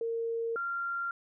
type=tone pair in turn; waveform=sine; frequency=459.5 / 1384.1 Hz; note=A#4 / F6; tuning=-25 / -16 cents; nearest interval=octave + perfect fifth; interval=1909 cents; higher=second; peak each=-30 / -31 dBFS; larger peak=first; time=0.01-0.56 / 0.56-1.11 s; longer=neither; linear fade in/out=2 ms; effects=none